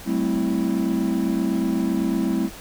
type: chord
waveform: triangle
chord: A minor seventh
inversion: third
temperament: equal with one note detuned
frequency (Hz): 192.08 / 220 / 261.6 / 329.6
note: G3 / A3 / C4 / E4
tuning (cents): -35 / 0 / 0 / 0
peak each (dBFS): -23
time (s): 0.05-2.5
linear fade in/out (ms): 50
effects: tanh soft clip ceiling -8 dBFS + pink hiss -40 dBFS RMS until 2.6 s